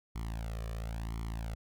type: tone with flanger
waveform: sawtooth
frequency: 56 Hz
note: A1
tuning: 31 cents sharp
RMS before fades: -38 dBFS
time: 0.15-1.55 s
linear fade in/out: 10 ms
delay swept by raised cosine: 0.92 to 1.7 ms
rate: 0.96 Hz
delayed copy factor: +0.95
effects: none